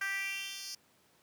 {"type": "tone with high-pass filter sweep", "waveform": "10% pulse", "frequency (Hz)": 391.9, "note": "G4", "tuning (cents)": 0, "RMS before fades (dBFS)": -38, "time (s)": [0.01, 0.75], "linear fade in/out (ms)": 5, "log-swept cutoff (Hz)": [1600, 4900], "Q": 4.1, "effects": ["pink hiss -67 dBFS RMS until 1.22 s", "high-pass 150 Hz 12 dB/octave"]}